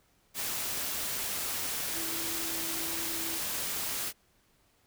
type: tone in noise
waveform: sine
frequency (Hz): 329.6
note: E4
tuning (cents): 0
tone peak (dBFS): -42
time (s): 1.93-3.41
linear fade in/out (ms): 50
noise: white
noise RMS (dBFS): -34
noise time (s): 0.34-4.13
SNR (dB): -11
effects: pink hiss -68 dBFS RMS until 4.86 s